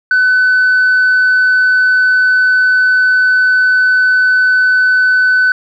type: tone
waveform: sine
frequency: 1506 Hz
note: F#6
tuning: 30 cents sharp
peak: -5 dBFS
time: 0.11-5.52 s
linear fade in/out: 2 ms
effects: tanh soft clip ceiling -5 dBFS